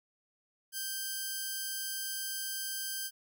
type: tone pair together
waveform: 5% pulse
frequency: 1568 / 4995 Hz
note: G6 / D#8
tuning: 0 / +6 cents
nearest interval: octave + minor sixth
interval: 2006 cents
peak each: -26 / -33 dBFS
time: 0.72-3.11 s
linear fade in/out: 50 ms
effects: none